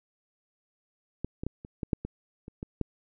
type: clicks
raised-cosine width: 3 ms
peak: -18 / -21 / -18 / -29 / -19 / -12 / -21 / -29 / -23 / -15 dBFS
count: 10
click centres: 1.246 / 1.435 / 1.466 / 1.649 / 1.832 / 1.932 / 2.05 / 2.481 / 2.629 / 2.813 s
effects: none